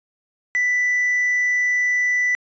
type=tone with tanh clipping; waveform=triangle; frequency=1980 Hz; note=B6; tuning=4 cents sharp; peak=-17 dBFS; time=0.55-2.35 s; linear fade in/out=0 ms; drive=6 dB; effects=resampled to 16000 Hz